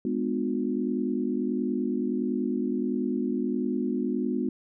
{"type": "chord", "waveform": "sine", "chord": "G# diminished seventh", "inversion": "none", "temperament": "just", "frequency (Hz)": [207.7, 249.2, 299, 358.8], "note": ["G#3", "B3", "D4", "F4"], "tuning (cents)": [0, 16, 31, 47], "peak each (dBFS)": [-31, -28, -33, -32], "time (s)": [0.05, 4.49], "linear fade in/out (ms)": 2, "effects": []}